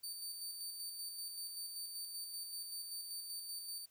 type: tone with tremolo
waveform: 20% pulse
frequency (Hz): 4588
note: D8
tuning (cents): -41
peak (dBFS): -36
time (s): 0.03-3.86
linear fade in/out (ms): 10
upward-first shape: square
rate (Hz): 5.2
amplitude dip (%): 35
effects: white hiss -73 dBFS RMS until 3.9 s